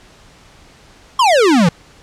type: exponential sweep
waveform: square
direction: down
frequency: 1108.7 to 156.6 Hz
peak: -9 dBFS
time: 1.19-1.69 s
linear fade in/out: 5 ms
effects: pink hiss -45 dBFS RMS until 2.02 s + low-pass 7000 Hz 12 dB/octave